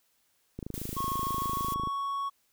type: click train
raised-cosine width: 3 ms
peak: -24 dBFS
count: 35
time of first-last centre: 0.59-1.873 s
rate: 26.5 Hz
type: noise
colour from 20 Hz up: blue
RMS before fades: -41 dBFS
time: 0.74-1.74 s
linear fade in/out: 0 ms
type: tone with pitch glide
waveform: triangle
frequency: 1091 to 1111.4 Hz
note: C#6 to C#6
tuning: -28 to +4 cents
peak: -28 dBFS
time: 0.96-2.3 s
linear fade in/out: 20 ms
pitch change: +32 cents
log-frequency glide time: 1.24-1.72 s
effects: white hiss -71 dBFS RMS until 2.52 s